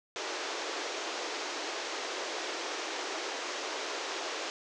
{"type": "band-pass noise", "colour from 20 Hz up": "pink", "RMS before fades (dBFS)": -37, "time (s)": [0.16, 4.5], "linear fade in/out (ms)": 0, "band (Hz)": [320, 6800], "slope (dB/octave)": 48, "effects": []}